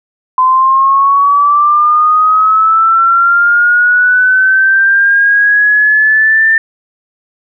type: linear sweep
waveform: sine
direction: up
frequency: 1022 to 1794 Hz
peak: -5 dBFS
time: 0.38-6.58 s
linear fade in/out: 2 ms
effects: none